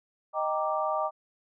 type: chord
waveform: sine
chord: Eb major seventh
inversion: none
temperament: equal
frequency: 622.3 / 784 / 932.3 / 1174.7 Hz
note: Eb5 / G5 / Bb5 / D6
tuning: 0 / 0 / 0 / 0 cents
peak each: -30 / -32 / -34 / -31 dBFS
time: 0.33-1.11 s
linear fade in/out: 50 ms
effects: none